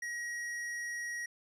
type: tone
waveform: square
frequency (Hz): 1900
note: A#6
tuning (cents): +33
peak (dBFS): -37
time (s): 0.02-1.26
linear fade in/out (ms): 5
effects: low-pass 9000 Hz 12 dB/octave